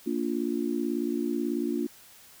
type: chord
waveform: sine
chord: Bb major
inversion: none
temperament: just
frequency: 233.1 / 291.4 / 349.6 Hz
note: Bb3 / D4 / F4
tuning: 0 / -13 / +2 cents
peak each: -31 / -30 / -31 dBFS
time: 0.06-1.87 s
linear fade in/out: 10 ms
effects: white hiss -53 dBFS RMS until 2.4 s